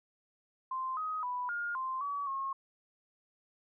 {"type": "tone with pitch steps", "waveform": "sine", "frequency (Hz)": [1043, 1258, 990, 1418, 1045, 1138, 1083], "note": ["C6", "D#6", "B5", "F6", "C6", "C#6", "C#6"], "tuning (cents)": [-6, 19, 4, 26, -2, 45, -41], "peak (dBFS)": -33, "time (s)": [0.71, 2.53], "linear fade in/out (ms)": 5, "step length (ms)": 260, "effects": []}